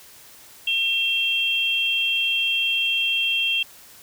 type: tone pair together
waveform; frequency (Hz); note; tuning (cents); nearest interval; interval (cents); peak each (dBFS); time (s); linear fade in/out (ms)
sine; 2713 / 3213; E7 / G7; +49 / +42; minor third; 293; -22; 0.67-3.63; 5
effects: white hiss -47 dBFS RMS until 4.02 s